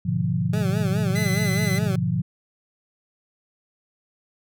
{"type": "chord", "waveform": "sine", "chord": "G# diminished seventh", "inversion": "none", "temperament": "equal with one note detuned", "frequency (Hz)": [103.83, 123.47, 148.2, 174.61], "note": ["G#2", "B2", "D3", "F3"], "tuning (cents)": [0, 0, 16, 0], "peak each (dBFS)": [-28, -26, -27, -24], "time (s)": [0.05, 2.22], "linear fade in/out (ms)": 10}
{"type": "tone with vibrato", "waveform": "20% pulse", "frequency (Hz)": 201.2, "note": "G3", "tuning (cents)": 45, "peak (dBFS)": -22, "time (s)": [0.53, 1.96], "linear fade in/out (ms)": 5, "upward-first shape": "sine", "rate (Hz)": 4.8, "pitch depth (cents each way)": 120}
{"type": "tone", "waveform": "sawtooth", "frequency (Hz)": 2022, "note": "B6", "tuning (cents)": 40, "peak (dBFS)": -24, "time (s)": [1.15, 1.79], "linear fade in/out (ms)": 10}
{"effects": []}